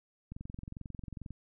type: click train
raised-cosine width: 5 ms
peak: -30 dBFS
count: 23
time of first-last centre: 0.32-1.307 s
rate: 22.3 Hz
effects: none